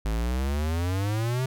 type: exponential sweep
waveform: square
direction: up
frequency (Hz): 52 to 132.7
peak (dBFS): -25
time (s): 0.05-1.46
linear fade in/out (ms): 5
effects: none